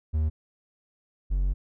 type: tone pair in turn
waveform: triangle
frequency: 77.78 / 46.56 Hz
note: D#2 / F#1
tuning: 0 / +12 cents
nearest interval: major sixth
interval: 888 cents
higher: first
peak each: -20 / -20 dBFS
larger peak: neither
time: 0.13-0.3 / 1.3-1.54 s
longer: second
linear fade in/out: 20 ms
effects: none